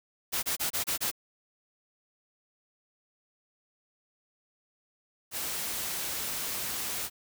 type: noise bursts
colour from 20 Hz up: white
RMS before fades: -30 dBFS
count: 6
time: 0.32-1.115 s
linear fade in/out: 20 ms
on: 110 ms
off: 27 ms
type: noise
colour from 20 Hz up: white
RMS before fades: -34 dBFS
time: 5.31-7.1 s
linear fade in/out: 50 ms
effects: none

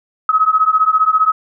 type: beating tone pair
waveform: sine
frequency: 1269 / 1284 Hz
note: D#6 / E6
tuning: +34 / -46 cents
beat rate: 15 Hz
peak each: -13 dBFS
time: 0.29-1.32 s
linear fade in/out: 2 ms
effects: none

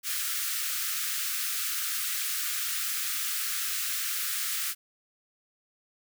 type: high-pass noise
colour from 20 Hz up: white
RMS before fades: -31 dBFS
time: 0.03-4.75 s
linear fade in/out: 50 ms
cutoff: 1200 Hz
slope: 96 dB/octave
effects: none

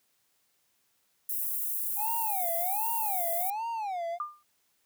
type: high-pass noise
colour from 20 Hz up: white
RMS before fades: -32 dBFS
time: 1.29-3.5 s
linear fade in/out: 2 ms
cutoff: 11000 Hz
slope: 24 dB/octave
type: tone with vibrato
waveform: triangle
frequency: 790 Hz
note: G5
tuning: 13 cents sharp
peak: -29 dBFS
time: 1.96-4.19 s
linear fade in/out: 50 ms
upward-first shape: sine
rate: 1.3 Hz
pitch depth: 280 cents each way
type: tone with exponential decay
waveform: sine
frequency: 1200 Hz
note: D6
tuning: 37 cents sharp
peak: -27 dBFS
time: 4.2-4.43 s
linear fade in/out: 2 ms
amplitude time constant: 49 ms
effects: white hiss -72 dBFS RMS until 4.85 s + high-pass 60 Hz 12 dB/octave

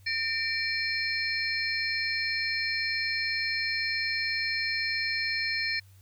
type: tone cluster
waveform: sine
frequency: 1817 / 2336 / 4241 / 5270 Hz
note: A#6 / D7 / C8 / E8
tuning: -45 / -10 / +23 / -1 cents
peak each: -32 / -31 / -33 / -36 dBFS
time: 0.06-5.8 s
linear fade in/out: 10 ms
effects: added 96 Hz sine -52 dBFS peak until 6.01 s + white hiss -64 dBFS RMS until 6.01 s

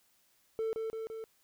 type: tone with echo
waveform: triangle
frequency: 445.4 Hz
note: A4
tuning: 21 cents sharp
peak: -28 dBFS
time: 0.59-0.73 s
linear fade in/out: 0 ms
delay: 170 ms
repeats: 3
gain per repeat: -3 dB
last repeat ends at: 1.24 s
effects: tanh soft clip ceiling -25 dBFS + white hiss -70 dBFS RMS until 1.43 s

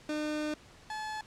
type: tone pair in turn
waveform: 30% pulse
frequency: 302.9 / 860.9 Hz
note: D#4 / A5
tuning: -46 / -38 cents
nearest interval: octave + tritone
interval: 1808 cents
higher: second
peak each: -29 / -33 dBFS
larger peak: first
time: 0.09-0.54 / 0.9-1.21 s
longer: first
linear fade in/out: 2 ms
effects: pink hiss -56 dBFS RMS until 1.26 s + low-pass 7000 Hz 12 dB/octave

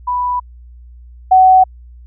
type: tone pair in turn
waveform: sine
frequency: 987.8 / 749.9 Hz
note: B5 / F#5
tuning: 0 / +23 cents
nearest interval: perfect fourth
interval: 477 cents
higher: first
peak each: -14 / -4 dBFS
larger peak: second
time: 0.07-0.4 / 1.31-1.64 s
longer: neither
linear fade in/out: 10 ms
effects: added 60 Hz sine -35 dBFS peak until 2.06 s

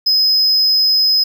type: tone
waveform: triangle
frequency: 5070 Hz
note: D#8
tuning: 32 cents sharp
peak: -9 dBFS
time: 0.06-1.24 s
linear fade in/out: 10 ms
effects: 7-bit

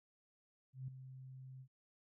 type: tone with ADSR envelope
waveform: sine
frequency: 130.81 Hz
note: C3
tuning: in tune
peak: -40 dBFS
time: 0.73-1.68 s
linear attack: 150 ms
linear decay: 4 ms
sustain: -10 dB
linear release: 73 ms
effects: none

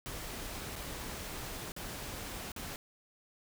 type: noise with dropouts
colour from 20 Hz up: pink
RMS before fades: -42 dBFS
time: 0.06-2.76 s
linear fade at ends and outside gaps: 0 ms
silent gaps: 0.756-0.762 / 1.719-1.764 / 2.518-2.563 s
effects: none

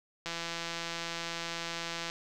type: click train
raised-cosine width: 0.2 ms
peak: -19 dBFS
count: 310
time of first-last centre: 0.26-2.099 s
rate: 168 Hz
effects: none

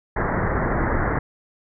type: low-pass noise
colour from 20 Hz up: pink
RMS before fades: -22 dBFS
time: 0.16-1.19 s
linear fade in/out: 5 ms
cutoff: 2000 Hz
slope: 96 dB/octave
effects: none

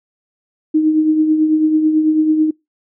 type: tone with tremolo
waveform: sine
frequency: 311.1 Hz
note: D#4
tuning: in tune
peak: -8 dBFS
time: 0.74-2.51 s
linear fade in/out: 10 ms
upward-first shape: triangle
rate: 9.1 Hz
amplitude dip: 55%
effects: noise-tail reverb RT60 0.2 s tail -25 dB re dry

